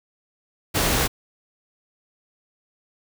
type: noise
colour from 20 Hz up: pink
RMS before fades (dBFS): -21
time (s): 0.74-1.08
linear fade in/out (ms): 20
effects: none